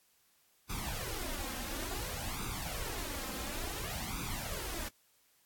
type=noise with flanger; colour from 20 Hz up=pink; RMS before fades=-39 dBFS; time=0.69-4.89 s; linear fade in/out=10 ms; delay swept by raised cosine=0.81 to 3.81 ms; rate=0.57 Hz; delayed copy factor=+0.75; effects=white hiss -70 dBFS RMS until 5.45 s + AAC 64 kbps